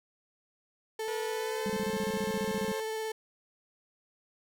35% pulse tone with vibrato, 439.3 Hz, A4, 3 cents flat, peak -31 dBFS, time 0.99-3.12 s, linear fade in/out 5 ms, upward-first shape square, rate 17 Hz, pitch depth 9 cents each way
sawtooth tone with pitch glide, 483.2 to 533.1 Hz, B4 to C5, -38 to +32 cents, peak -34 dBFS, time 1.08-2.8 s, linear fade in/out 0 ms, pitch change +170 cents, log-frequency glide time 1.2-1.99 s
sine tone bursts, 199.5 Hz, G3, 31 cents sharp, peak -31 dBFS, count 16, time 1.66-2.718 s, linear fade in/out 0 ms, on 38 ms, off 30 ms
effects none

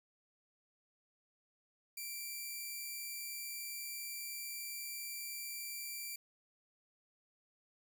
5% pulse tone, 2349 Hz, D7, in tune, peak -32 dBFS, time 1.97-6.16 s, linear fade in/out 5 ms, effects none

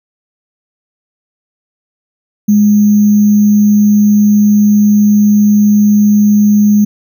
sine tone with sample-and-hold, 207.7 Hz, G#3, in tune, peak -4 dBFS, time 2.48-6.85 s, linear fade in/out 10 ms, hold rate 6300 Hz, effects none

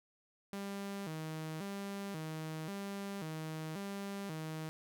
sawtooth tone with vibrato, 177.1 Hz, F3, 24 cents sharp, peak -36 dBFS, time 0.53-4.69 s, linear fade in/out 0 ms, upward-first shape square, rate 0.93 Hz, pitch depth 200 cents each way, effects none

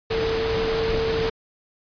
sine tone in noise, 448.7 Hz, A4, 34 cents sharp, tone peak -22 dBFS, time 0.1-1.3 s, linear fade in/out 10 ms, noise pink, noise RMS -27 dBFS, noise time 0.1-1.3 s, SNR +2 dB, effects resampled to 11025 Hz

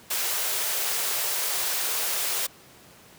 white high-pass noise, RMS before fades -27 dBFS, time 0.1-2.47 s, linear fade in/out 10 ms, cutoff 360 Hz, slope 96 dB/octave, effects pink hiss -51 dBFS RMS until 3.18 s + high-pass 100 Hz 12 dB/octave

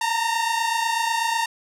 sawtooth tone pair together, 904.2 / 932.3 Hz, A5 / A#5, +47 / 0 cents, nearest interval minor second, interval 53 cents, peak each -20 dBFS, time 0.01-1.46 s, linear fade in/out 5 ms, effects low-pass 11000 Hz 12 dB/octave

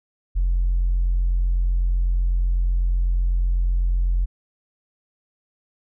triangle tone with tanh clipping, 44.01 Hz, F1, 14 cents sharp, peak -17 dBFS, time 0.35-4.26 s, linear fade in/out 20 ms, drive 5 dB, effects none

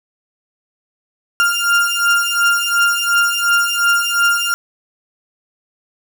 35% pulse beating tone pair, 1396.9 / 1399.7 Hz, F6 / F6, 0 / +3 cents, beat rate 2.8 Hz, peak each -14 dBFS, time 1.4-4.54 s, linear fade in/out 0 ms, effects none

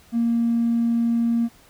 triangle tone, 233.1 Hz, A#3, in tune, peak -14 dBFS, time 0.12-1.49 s, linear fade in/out 50 ms, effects tanh soft clip ceiling -15 dBFS + pink hiss -53 dBFS RMS until 1.69 s

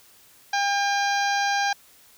harmonic tone with a mistuned harmonic, 803 Hz, G5, 41 cents sharp, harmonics 1 / 2 / 3 / 4 / 5 / 6 / 7 / 8, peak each -23 / -26 / -33 / -36 / -35 / -35 / -35 / -39 dBFS, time 0.53-1.73 s, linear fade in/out 5 ms, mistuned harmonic 8, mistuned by -27 cents, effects white hiss -54 dBFS RMS until 2.17 s

